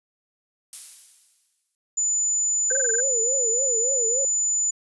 violet noise with exponential decay, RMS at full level -31 dBFS, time 0.73-1.75 s, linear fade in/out 0 ms, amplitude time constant 220 ms
sine tone, 7000 Hz, A8, 10 cents flat, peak -20 dBFS, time 1.97-4.71 s, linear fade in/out 10 ms
sine tone bursts, 1568 Hz, G6, in tune, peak -26 dBFS, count 7, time 2.7-3.005 s, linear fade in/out 5 ms, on 23 ms, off 24 ms
sine tone with vibrato, 493.9 Hz, B4, in tune, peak -27 dBFS, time 2.71-4.25 s, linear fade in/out 2 ms, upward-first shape triangle, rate 3.5 Hz, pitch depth 200 cents each way
effects resampled to 24000 Hz

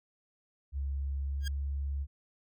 sine tone with pitch glide, 69.1 to 69.82 Hz, C#2 to C#2, -5 to +13 cents, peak -31 dBFS, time 0.72-2.07 s, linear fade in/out 50 ms, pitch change +18 cents, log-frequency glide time 1.19-1.47 s
15% pulse tone with exponential growth, 1621 Hz, G#6, 42 cents flat, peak -28 dBFS, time 1.4-1.48 s, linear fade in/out 5 ms, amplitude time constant 16 ms
effects none

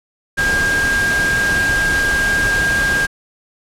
sine tone in noise, 1612 Hz, G6, 48 cents sharp, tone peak -14 dBFS, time 0.37-3.07 s, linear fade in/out 20 ms, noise pink, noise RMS -22 dBFS, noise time 0.37-3.07 s, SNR +5 dB, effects low-pass 10000 Hz 12 dB/octave

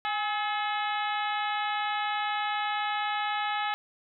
harmonic tone with a mistuned harmonic, 427.9 Hz, A4, 48 cents flat, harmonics 2 / 3 / 4 / 5 / 6 / 7 / 8 / 9, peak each -30 / -34 / -36 / -38 / -40 / -41 / -42 / -43 dBFS, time 0.05-3.74 s, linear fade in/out 0 ms, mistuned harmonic 2, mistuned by -57 cents, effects none

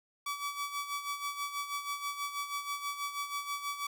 sawtooth tone with tremolo, 1146 Hz, D6, 43 cents flat, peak -29 dBFS, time 0.26-3.87 s, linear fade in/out 5 ms, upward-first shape sine, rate 6.2 Hz, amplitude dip 65%, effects none

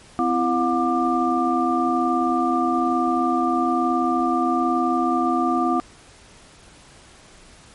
sine tone cluster, 256.1 / 335 / 720 / 1189 Hz, C4 / E4 / F#5 / D6, -37 / +28 / -47 / +21 cents, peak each -23 dBFS, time 0.19-5.8 s, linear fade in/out 0 ms, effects pink hiss -48 dBFS RMS until 7.74 s + MP3 48 kbps

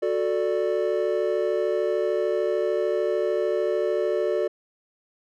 triangle chord, D major, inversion first, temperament just, 367.1 / 440.5 / 587.3 Hz, F#4 / A4 / D5, -14 / +2 / 0 cents, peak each -24 dBFS, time 0.02-4.48 s, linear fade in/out 10 ms, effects none

